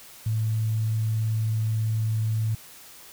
sine tone, 110.2 Hz, A2, 3 cents sharp, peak -22 dBFS, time 0.26-2.55 s, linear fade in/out 5 ms, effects white hiss -47 dBFS RMS until 3.12 s

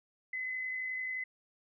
sine tone with amplitude modulation, 2029 Hz, B6, 46 cents sharp, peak -33 dBFS, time 0.33-1.24 s, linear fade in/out 5 ms, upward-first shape sine, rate 51.5 Hz, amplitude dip 30%, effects none

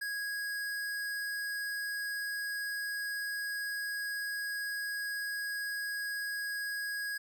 square tone, 1653 Hz, G#6, 9 cents flat, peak -35 dBFS, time 0.01-7.18 s, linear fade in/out 10 ms, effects none

